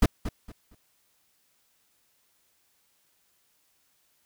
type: noise with echo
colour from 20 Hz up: brown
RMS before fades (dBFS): -18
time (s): 0.02-0.06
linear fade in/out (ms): 5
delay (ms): 230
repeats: 3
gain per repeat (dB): -12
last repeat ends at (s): 0.75
effects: white hiss -69 dBFS RMS until 4.25 s